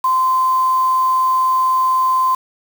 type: tone with quantisation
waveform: sine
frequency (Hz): 1036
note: C6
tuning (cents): -17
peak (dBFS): -12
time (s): 0.04-2.35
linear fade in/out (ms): 5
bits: 5
effects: none